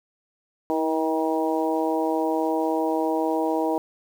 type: harmonic tone with a mistuned harmonic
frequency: 158.9 Hz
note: D#3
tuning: 37 cents sharp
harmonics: 2 / 3 / 4 / 5 / 6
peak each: -25 / -27 / -28 / -29 / -30 dBFS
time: 0.7-3.78 s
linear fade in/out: 0 ms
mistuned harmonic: 2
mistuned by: +19 cents
effects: 8-bit